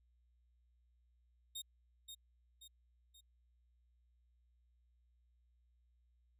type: tone with echo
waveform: sawtooth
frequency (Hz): 3702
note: A#7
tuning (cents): -13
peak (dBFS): -40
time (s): 1.55-1.62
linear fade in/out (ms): 10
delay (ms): 530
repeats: 3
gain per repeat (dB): -6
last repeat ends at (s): 3.21
effects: added 60 Hz sine -70 dBFS peak until 6.39 s